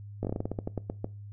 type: slowing click train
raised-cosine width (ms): 2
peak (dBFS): -18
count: 14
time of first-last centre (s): 0.23-1.044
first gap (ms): 18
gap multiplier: 1.19
effects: noise-tail reverb RT60 0.3 s tail -20 dB re dry + added 102 Hz sine -41 dBFS peak until 1.32 s